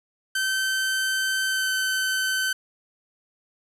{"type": "tone with pitch glide", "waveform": "sawtooth", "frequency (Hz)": [1543, 1530.6], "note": ["G6", "G6"], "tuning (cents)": [-28, -42], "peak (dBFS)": -19, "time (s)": [0.35, 2.53], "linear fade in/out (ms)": 5, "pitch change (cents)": -14, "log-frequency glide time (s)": [1.47, 1.7], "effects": ["resampled to 32000 Hz", "10-bit"]}